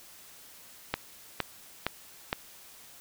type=click train; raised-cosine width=0.3 ms; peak=-11 dBFS; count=4; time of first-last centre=0.94-2.329 s; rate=2.16 Hz; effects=white hiss -52 dBFS RMS until 3 s